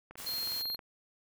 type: click train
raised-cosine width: 0.5 ms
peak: -33 dBFS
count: 16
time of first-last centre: 0.11-0.792 s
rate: 22 Hz
type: noise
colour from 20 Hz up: white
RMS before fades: -44 dBFS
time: 0.17-0.63 s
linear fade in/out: 20 ms
type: tone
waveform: square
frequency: 4221 Hz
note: C8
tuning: 14 cents sharp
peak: -34 dBFS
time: 0.26-0.76 s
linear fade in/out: 10 ms
effects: none